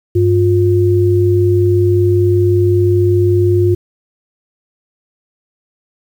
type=tone pair together; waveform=sine; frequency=99.37 / 354.1 Hz; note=G2 / F4; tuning=+24 / +24 cents; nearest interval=octave + minor seventh; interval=2200 cents; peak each=-11 dBFS; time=0.15-3.75 s; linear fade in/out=10 ms; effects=7-bit